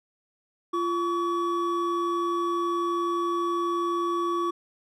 triangle tone pair together, 344.7 / 1133 Hz, F4 / C#6, -23 / +37 cents, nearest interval octave + major sixth, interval 2060 cents, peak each -25 dBFS, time 0.73-4.51 s, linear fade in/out 10 ms, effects none

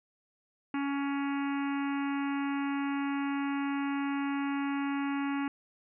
harmonic tone, 279.8 Hz, C#4, 16 cents sharp, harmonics 1 / 3 / 4 / 5 / 6 / 7 / 8 / 9 / 10, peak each -30 / -40 / -42 / -44 / -46 / -47 / -48 / -49 / -50 dBFS, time 0.74-5.48 s, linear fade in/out 2 ms, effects none

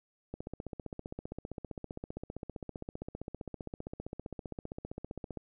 click train, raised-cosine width 2 ms, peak -26 dBFS, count 78, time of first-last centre 0.34-5.373 s, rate 15.3 Hz, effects none

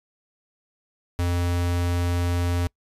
square tone, 87.5 Hz, F2, 4 cents sharp, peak -22 dBFS, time 1.19-2.67 s, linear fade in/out 0 ms, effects noise-tail reverb RT60 0.1 s tail -25 dB re dry + resampled to 32000 Hz

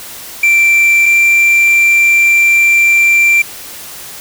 triangle tone pair in turn, 2349 / 2358 Hz, D7 / D7, 0 / +6 cents, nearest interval unison, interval 6 cents, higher second, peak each -4 dBFS, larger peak neither, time 0.43-1.06 / 1.06-3.42 s, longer second, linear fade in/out 5 ms, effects white hiss -29 dBFS RMS until 4.2 s

